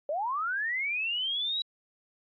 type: linear sweep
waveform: sine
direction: up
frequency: 556 to 3919 Hz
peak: -28 dBFS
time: 0.09-1.62 s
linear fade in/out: 2 ms
effects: AAC 64 kbps